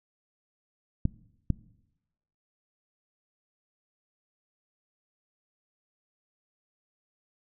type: clicks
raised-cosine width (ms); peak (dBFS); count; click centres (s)
5; -12; 2; 1.054 / 1.503
effects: noise-tail reverb RT60 0.9 s tail -21 dB re dry